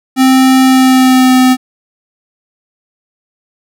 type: tone with pitch glide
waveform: square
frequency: 261.6 to 256.2 Hz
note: C4 to C4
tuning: 0 to -36 cents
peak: -5 dBFS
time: 0.16-1.57 s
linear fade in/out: 50 ms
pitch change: -36 cents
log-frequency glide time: 0.63-1.36 s
effects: none